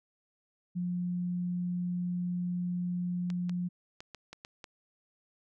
sine tone, 177.6 Hz, F3, 29 cents sharp, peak -30 dBFS, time 0.75-3.69 s, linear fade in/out 20 ms
clicks, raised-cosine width 0.2 ms, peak -27 dBFS, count 7, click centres 3.302 / 3.495 / 4.005 / 4.147 / 4.33 / 4.449 / 4.642 s
effects none

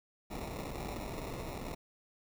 pink noise with sample-and-hold, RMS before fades -41 dBFS, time 0.3-1.75 s, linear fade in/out 10 ms, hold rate 1575 Hz, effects none

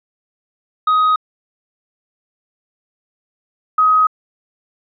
triangle / sine tone pair in turn, 1256 / 1261.5 Hz, D#6 / D#6, +16 / +23 cents, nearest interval unison, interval 7 cents, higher second, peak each -9 dBFS, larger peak neither, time 0.87-1.16 / 3.78-4.07 s, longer neither, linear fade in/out 5 ms, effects resampled to 11025 Hz

